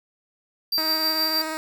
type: tone with tremolo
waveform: square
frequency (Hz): 4700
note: D8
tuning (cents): +1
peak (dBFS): -20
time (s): 0.72-1.42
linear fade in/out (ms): 5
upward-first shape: triangle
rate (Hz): 6.4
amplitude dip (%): 50
type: tone with vibrato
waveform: 10% pulse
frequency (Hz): 315.4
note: D#4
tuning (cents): +24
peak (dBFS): -19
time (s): 0.78-1.57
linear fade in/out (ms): 0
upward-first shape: sine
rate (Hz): 19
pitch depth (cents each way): 16
effects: 8-bit